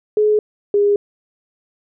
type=tone pair in turn; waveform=sine; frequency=424 / 408.2 Hz; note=G#4 / G#4; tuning=+36 / -30 cents; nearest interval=minor second; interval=66 cents; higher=first; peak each=-11 dBFS; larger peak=neither; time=0.17-0.39 / 0.74-0.96 s; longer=neither; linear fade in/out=2 ms; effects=none